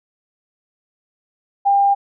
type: tone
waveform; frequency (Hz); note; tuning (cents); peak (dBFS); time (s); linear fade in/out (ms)
sine; 799; G5; +33; -11; 1.65-1.95; 20
effects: none